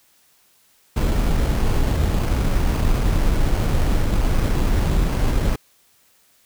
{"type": "noise with sample-and-hold", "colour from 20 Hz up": "brown", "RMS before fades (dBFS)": -18, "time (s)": [0.96, 5.56], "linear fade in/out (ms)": 5, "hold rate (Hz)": 3675, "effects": ["white hiss -58 dBFS RMS until 6.45 s"]}